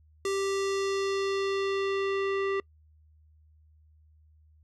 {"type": "tone with low-pass filter sweep", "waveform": "square", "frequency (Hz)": 392, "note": "G4", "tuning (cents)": 0, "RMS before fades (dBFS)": -29, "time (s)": [0.25, 2.6], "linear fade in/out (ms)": 2, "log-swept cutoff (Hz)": [8100, 2300], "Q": 1.4, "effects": ["noise-tail reverb RT60 0.1 s tail -26 dB re dry", "added 77 Hz sine -57 dBFS peak until 4.63 s"]}